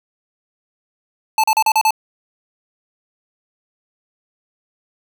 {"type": "tone bursts", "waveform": "square", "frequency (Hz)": 874, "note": "A5", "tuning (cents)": -12, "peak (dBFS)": -12, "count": 6, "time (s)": [1.38, 1.907], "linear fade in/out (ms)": 2, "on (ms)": 57, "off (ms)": 37, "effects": []}